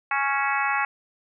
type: harmonic tone with a mistuned harmonic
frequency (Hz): 277.2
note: C#4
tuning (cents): 0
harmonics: 3 / 4 / 5 / 6 / 7 / 8 / 9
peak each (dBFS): -27 / -28 / -29 / -30 / -30 / -31 / -32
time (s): 0.11-0.85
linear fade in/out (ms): 2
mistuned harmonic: 9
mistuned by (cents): +64
effects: none